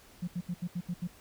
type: tone bursts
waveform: sine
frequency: 176 Hz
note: F3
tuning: 14 cents sharp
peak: -30 dBFS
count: 7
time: 0.22-1.075 s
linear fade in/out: 10 ms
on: 57 ms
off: 76 ms
effects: tanh soft clip ceiling -26 dBFS + pink hiss -57 dBFS RMS until 1.2 s